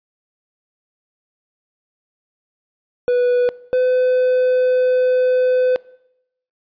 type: tone pair in turn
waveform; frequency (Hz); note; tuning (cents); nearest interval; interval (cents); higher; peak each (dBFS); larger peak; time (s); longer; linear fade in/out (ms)
triangle; 491.9 / 506.3; B4 / B4; -7 / +43; unison; 50; second; -11; neither; 3.08-3.49 / 3.73-5.76; second; 0
effects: noise-tail reverb RT60 0.8 s tail -22 dB re dry + resampled to 11025 Hz